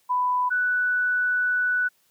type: tone pair in turn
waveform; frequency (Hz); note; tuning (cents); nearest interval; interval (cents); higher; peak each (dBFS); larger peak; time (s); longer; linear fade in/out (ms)
sine; 995 / 1484.2; B5 / F#6; +13 / +5; perfect fifth; 692; second; -20; neither; 0.09-0.5 / 0.5-1.89; second; 20
effects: white hiss -65 dBFS RMS until 2.1 s + high-pass 80 Hz 12 dB/octave